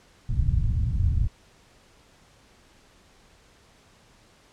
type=low-pass noise; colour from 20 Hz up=white; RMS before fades=-23 dBFS; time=0.29-1.28 s; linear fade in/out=5 ms; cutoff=110 Hz; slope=24 dB/octave; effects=pink hiss -57 dBFS RMS until 4.52 s + low-pass 8000 Hz 12 dB/octave